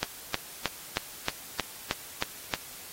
click train, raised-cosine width 0.2 ms, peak -8 dBFS, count 9, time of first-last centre 0.03-2.538 s, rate 3.19 Hz, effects white hiss -45 dBFS RMS until 2.92 s + AAC 48 kbps

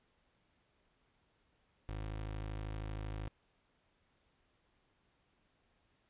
25% pulse tone, 52.8 Hz, G#1, 29 cents sharp, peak -36 dBFS, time 1.89-3.28 s, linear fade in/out 0 ms, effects pink hiss -75 dBFS RMS until 6.09 s + resampled to 8000 Hz

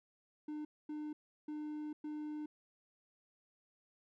triangle tone bursts at uneven times, 301.8 Hz, D4, 47 cents sharp, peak -38 dBFS, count 4, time 0.48-0.65 / 0.89-1.13 / 1.48-1.93 / 2.04-2.46 s, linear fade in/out 5 ms, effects none

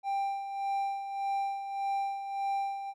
triangle tone with tremolo, 790 Hz, G5, 13 cents sharp, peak -26 dBFS, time 0.03-2.94 s, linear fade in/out 50 ms, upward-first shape sine, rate 1.7 Hz, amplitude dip 60%, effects none

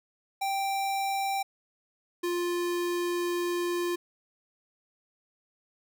square tone pair in turn, 784 / 349.9 Hz, G5 / F4, 0 / +3 cents, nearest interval octave + major second, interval 1397 cents, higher first, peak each -28 dBFS, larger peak neither, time 0.41-1.43 / 2.23-3.96 s, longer second, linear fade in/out 10 ms, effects none

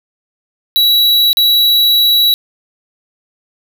square tone with dropouts, 3909 Hz, B7, 19 cents flat, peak -8 dBFS, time 0.76-2.34 s, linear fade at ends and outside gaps 0 ms, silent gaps 1.33-1.371 s, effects none

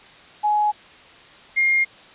sine tone pair in turn, 840 / 2127 Hz, G#5 / C7, +19 / +28 cents, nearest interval octave + major third, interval 1609 cents, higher second, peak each -16 / -15 dBFS, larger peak second, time 0.43-0.72 / 1.56-1.85 s, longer neither, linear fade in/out 20 ms, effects white hiss -46 dBFS RMS until 2.14 s + resampled to 8000 Hz

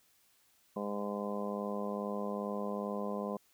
harmonic tone, 102.4 Hz, G#2, 24 cents flat, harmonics 2 / 3 / 4 / 5 / 6 / 7 / 8 / 9 / 10, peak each -38 / -49 / -42 / -41 / -43 / -47 / -51 / -54 / -44 dBFS, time 0.76-3.37 s, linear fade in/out 5 ms, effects white hiss -69 dBFS RMS until 3.53 s

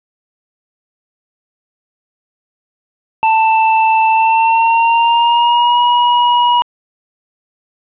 square tone with pitch glide, 886 to 966.2 Hz, A5 to B5, +12 to -38 cents, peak -9 dBFS, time 3.23-6.62 s, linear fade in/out 0 ms, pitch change +150 cents, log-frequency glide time 4.1-5.79 s, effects resampled to 8000 Hz + 7-bit

